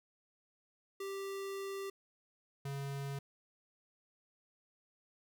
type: tone pair in turn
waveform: square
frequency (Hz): 392 / 139.11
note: G4 / C#3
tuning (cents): 0 / +6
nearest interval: octave + tritone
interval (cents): 1794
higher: first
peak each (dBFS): -40 / -39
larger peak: second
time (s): 1-1.9 / 2.65-3.19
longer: first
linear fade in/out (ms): 5
effects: none